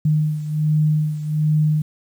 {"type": "beating tone pair", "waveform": "sine", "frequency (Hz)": [152.7, 154], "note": ["D#3", "D#3"], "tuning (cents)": [-32, -17], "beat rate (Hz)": 1.3, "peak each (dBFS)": [-17, -22], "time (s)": [0.05, 1.82], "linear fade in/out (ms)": 5, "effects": ["8-bit"]}